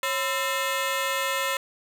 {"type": "ring-modulated tone", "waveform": "15% pulse", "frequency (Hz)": 784, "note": "G5", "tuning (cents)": 0, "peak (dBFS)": -15, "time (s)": [0.03, 1.57], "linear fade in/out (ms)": 2, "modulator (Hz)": 237, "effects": []}